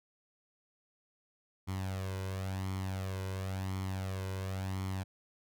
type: tone with flanger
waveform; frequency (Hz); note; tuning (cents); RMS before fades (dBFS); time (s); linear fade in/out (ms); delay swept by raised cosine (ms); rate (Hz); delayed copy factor
sawtooth; 95.1; F#2; +48; -37; 1.67-5.04; 20; 0.92 to 2.02; 0.95; +0.6
effects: none